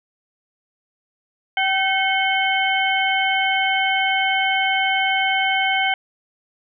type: harmonic tone with a mistuned harmonic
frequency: 769 Hz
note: G5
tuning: 33 cents flat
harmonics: 1 / 2 / 3 / 4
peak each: -21 / -24 / -21 / -24 dBFS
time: 1.57-5.94 s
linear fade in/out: 2 ms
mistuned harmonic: 3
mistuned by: -94 cents
effects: none